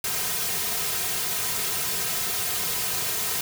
white noise with comb filter, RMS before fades -27 dBFS, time 0.04-3.41 s, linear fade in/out 2 ms, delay 3.5 ms, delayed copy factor -0.95, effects none

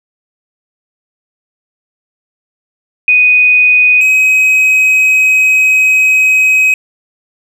sine / triangle tone pair in turn, 2489 / 2533 Hz, D#7 / D#7, 0 / +30 cents, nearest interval unison, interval 30 cents, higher second, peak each -4 dBFS, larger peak neither, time 3.08-4.01 / 4.01-6.74 s, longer second, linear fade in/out 2 ms, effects none

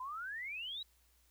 sine exponential sweep, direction up, 987.8 to 3951 Hz, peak -40 dBFS, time 0-0.83 s, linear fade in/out 5 ms, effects added 60 Hz sine -70 dBFS peak until 1.3 s + white hiss -72 dBFS RMS until 1.3 s

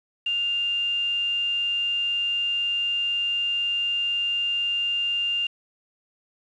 sine tone with quantisation, 2798 Hz, F7, 3 cents sharp, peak -22 dBFS, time 0.26-5.47 s, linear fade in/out 5 ms, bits 7, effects low-pass 6000 Hz 12 dB/octave

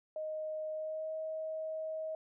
sine tone with pitch glide, 622.3 to 632.8 Hz, D#5 to D#5, 0 to +29 cents, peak -36 dBFS, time 0.16-2.15 s, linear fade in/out 2 ms, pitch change +29 cents, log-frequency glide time 0.72-1.14 s, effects none

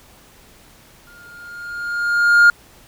triangle tone with exponential growth, 1414 Hz, F6, 21 cents sharp, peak -3 dBFS, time 1.07-2.5 s, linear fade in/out 2 ms, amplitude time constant 310 ms, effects tanh soft clip ceiling 0 dBFS + pink hiss -48 dBFS RMS until 2.87 s

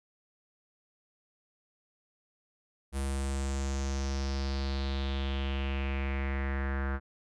square tone with low-pass filter sweep, 68.1 Hz, C#2, 30 cents flat, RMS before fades -32 dBFS, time 2.92-7 s, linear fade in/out 50 ms, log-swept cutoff 10000 to 1500 Hz, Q 4.1, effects none

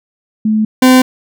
sine / 40% pulse tone pair in turn, 216.2 / 256.4 Hz, A3 / C4, -30 / -35 cents, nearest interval minor third, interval 295 cents, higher second, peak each -9 / -3 dBFS, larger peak second, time 0.45-0.65 / 0.82-1.02 s, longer neither, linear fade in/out 5 ms, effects none

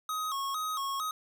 square tone with vibrato, 1174.7 Hz, D6, in tune, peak -32 dBFS, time 0.09-1.11 s, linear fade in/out 2 ms, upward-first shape square, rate 2.2 Hz, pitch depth 120 cents each way, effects 10-bit

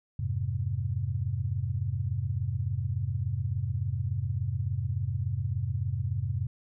sine chord, F minor, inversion none, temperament equal, 87.31 / 103.83 / 130.81 Hz, F2 / Ab2 / C3, 0 / 0 / 0 cents, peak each -33 / -31 / -32 dBFS, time 0.19-6.47 s, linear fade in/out 5 ms, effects none

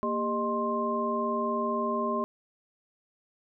sine tone cluster, 232.5 / 399.6 / 615 / 1054 Hz, A#3 / G4 / D#5 / C6, -4 / +33 / -20 / +12 cents, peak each -32 / -33 / -33 / -30 dBFS, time 0.03-2.24 s, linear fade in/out 0 ms, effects none

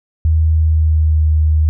sine tone with pitch glide, 79.3 to 77.53 Hz, D#2 to D#2, +33 to -6 cents, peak -9 dBFS, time 0.25-1.69 s, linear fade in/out 0 ms, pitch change -39 cents, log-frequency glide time 0.54-1.26 s, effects none

